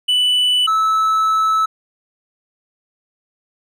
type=tone pair in turn; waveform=triangle; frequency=2978 / 1304.5 Hz; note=F#7 / E6; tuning=+11 / -18 cents; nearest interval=octave + major second; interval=1429 cents; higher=first; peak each=-11 dBFS; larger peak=neither; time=0.08-0.67 / 0.67-1.66 s; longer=second; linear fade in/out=10 ms; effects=none